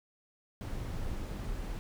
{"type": "noise", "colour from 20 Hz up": "brown", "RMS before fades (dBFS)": -37, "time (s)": [0.61, 1.79], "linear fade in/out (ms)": 0, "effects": []}